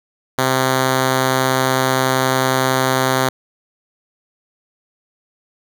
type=tone; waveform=5% pulse; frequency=130.81 Hz; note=C3; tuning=in tune; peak=-3 dBFS; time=0.38-3.29 s; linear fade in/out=5 ms; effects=none

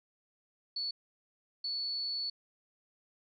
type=tone bursts at uneven times; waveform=sine; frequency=4435 Hz; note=C#8; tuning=in tune; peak=-33 dBFS; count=2; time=0.76-0.91 / 1.64-2.3 s; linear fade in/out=5 ms; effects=none

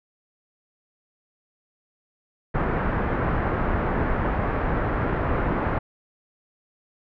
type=low-pass noise; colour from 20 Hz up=pink; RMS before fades=-24 dBFS; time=2.54-5.79 s; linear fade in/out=10 ms; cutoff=1700 Hz; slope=24 dB/octave; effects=none

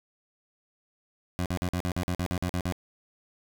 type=tone bursts; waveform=20% pulse; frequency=89.2 Hz; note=F2; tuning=37 cents sharp; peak=-22 dBFS; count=12; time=1.39-2.723 s; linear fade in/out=0 ms; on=68 ms; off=47 ms; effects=10-bit

